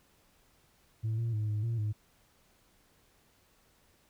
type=tone with pitch steps; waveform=sine; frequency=110.8 / 115.7 / 107 / 105.6 / 115.7 / 105.9 Hz; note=A2 / A#2 / A2 / G#2 / A#2 / G#2; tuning=+13 / -13 / -48 / +29 / -13 / +34 cents; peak=-27 dBFS; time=1.03-1.93 s; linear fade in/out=20 ms; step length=150 ms; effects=tanh soft clip ceiling -28 dBFS + pink hiss -67 dBFS RMS until 4.09 s